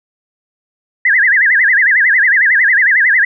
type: tone with vibrato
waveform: sine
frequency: 1813 Hz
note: A#6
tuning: 49 cents flat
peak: -7 dBFS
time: 1.05-3.25 s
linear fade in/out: 5 ms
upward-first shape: sine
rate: 11 Hz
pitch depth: 220 cents each way
effects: none